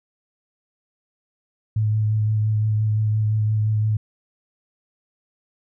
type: tone with vibrato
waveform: sine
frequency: 107.7 Hz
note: A2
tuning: 37 cents flat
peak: -17 dBFS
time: 1.76-3.97 s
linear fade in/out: 5 ms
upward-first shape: sine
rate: 5.8 Hz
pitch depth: 18 cents each way
effects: none